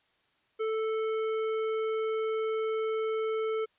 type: tone with tanh clipping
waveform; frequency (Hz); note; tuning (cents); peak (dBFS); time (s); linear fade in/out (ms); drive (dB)
sine; 440; A4; 0; -30; 0.59-3.66; 20; 14
effects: white hiss -70 dBFS RMS until 3.78 s + resampled to 8000 Hz